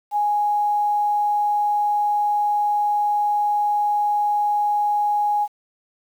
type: tone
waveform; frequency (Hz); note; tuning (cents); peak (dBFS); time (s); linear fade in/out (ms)
sine; 830; G#5; -1; -17; 0.11-5.48; 50
effects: 8-bit